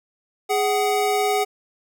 square tone pair together, 415.3 / 751.2 Hz, G#4 / F#5, 0 / +26 cents, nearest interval minor seventh, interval 1026 cents, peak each -22 dBFS, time 0.49-1.45 s, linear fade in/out 20 ms, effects none

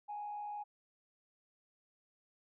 sine tone with frequency modulation, 830.6 Hz, G#5, in tune, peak -39 dBFS, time 0.08-0.64 s, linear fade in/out 20 ms, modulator 66.1 Hz, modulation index 0.3, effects tanh soft clip ceiling -35 dBFS

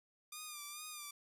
5% pulse tone with vibrato, 1201 Hz, D6, 38 cents sharp, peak -34 dBFS, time 0.32-1.11 s, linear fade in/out 5 ms, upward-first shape sine, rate 2.3 Hz, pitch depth 54 cents each way, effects resampled to 32000 Hz

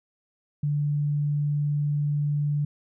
sine tone, 146.5 Hz, D3, 4 cents flat, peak -22 dBFS, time 0.63-2.65 s, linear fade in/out 5 ms, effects none

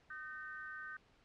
sine tone with amplitude modulation, 1534 Hz, G6, 38 cents flat, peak -40 dBFS, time 0.1-0.97 s, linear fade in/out 5 ms, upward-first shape sine, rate 299 Hz, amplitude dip 100%, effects pink hiss -69 dBFS RMS until 1.24 s + low-pass 4000 Hz 12 dB/octave

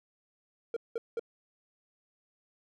triangle tone bursts, 462.5 Hz, A#4, 14 cents flat, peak -28 dBFS, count 3, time 0.74-1.195 s, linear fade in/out 2 ms, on 25 ms, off 190 ms, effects none

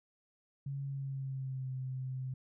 sine tone with pitch glide, 138.59 to 130.06 Hz, C#3 to C3, 0 to -10 cents, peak -36 dBFS, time 0.66-2.34 s, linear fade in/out 5 ms, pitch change -110 cents, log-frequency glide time 0.84-1.71 s, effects none

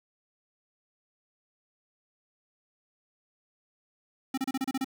square tone bursts, 265.3 Hz, C4, 24 cents sharp, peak -28 dBFS, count 8, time 4.34-4.845 s, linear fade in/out 5 ms, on 36 ms, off 31 ms, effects 9-bit

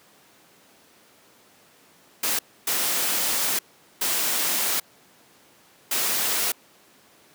white noise bursts at uneven times, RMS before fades -24 dBFS, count 4, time 2.23-2.39 / 2.67-3.59 / 4.01-4.8 / 5.91-6.52 s, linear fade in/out 5 ms, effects pink hiss -55 dBFS RMS until 7.34 s + high-pass 200 Hz 12 dB/octave

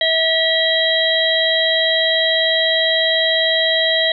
harmonic tone, 647 Hz, E5, 32 cents flat, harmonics 1 / 3 / 5 / 6, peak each -19 / -19 / -19 / -19 dBFS, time 0.01-4.12 s, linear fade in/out 2 ms, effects none

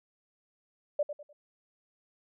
sine tone with echo, 587.3 Hz, D5, in tune, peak -24 dBFS, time 0.99-1.03 s, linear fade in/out 5 ms, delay 100 ms, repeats 3, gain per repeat -10 dB, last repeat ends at 1.33 s, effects none

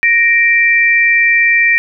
sine tone pair together, 1864.4 / 2349 Hz, A#6 / D7, 0 / 0 cents, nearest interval major third, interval 400 cents, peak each -10 dBFS, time 0.03-1.78 s, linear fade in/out 0 ms, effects none

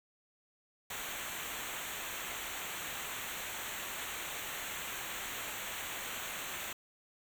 pink noise with comb filter, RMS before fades -41 dBFS, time 0.9-6.73 s, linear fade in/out 5 ms, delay 0.2 ms, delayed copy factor -0.85, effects none

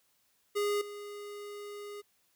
square tone with level steps, 411.2 Hz, G#4, 17 cents flat, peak -29 / -42 dBFS, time 0.55-2.02 s, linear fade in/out 20 ms, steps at 0.81 s, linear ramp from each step 5 ms, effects white hiss -72 dBFS RMS until 2.35 s

